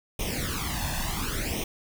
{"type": "noise with flanger", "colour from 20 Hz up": "pink", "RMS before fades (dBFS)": -30, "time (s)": [0.19, 1.64], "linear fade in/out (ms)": 5, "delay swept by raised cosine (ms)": [0.33, 1.16], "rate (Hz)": 0.7, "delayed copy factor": 0.8, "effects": []}